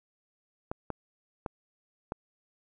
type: clicks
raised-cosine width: 1 ms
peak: -19 dBFS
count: 4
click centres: 0.715 / 0.903 / 1.462 / 2.121 s
effects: none